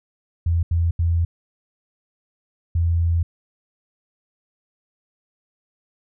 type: tone bursts at uneven times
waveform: sine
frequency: 84.3 Hz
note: E2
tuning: 39 cents sharp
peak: -16 dBFS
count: 4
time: 0.46-0.63 / 0.71-0.91 / 0.99-1.25 / 2.75-3.23 s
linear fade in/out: 5 ms
effects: none